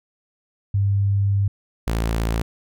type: tone pair in turn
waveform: sine / sawtooth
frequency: 99.6 / 56.08 Hz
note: G2 / A1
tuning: +28 / +34 cents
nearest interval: minor seventh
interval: 994 cents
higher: first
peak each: -16 dBFS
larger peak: neither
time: 0.74-1.48 / 1.87-2.42 s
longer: first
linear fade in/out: 5 ms
effects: none